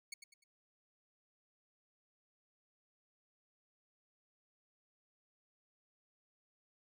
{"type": "tone with echo", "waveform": "15% pulse", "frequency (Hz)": 2219, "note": "C#7", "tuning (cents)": 1, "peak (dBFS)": -36, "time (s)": [0.12, 0.14], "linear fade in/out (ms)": 5, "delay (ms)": 100, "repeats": 3, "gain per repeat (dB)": -9, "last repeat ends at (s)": 0.44, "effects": []}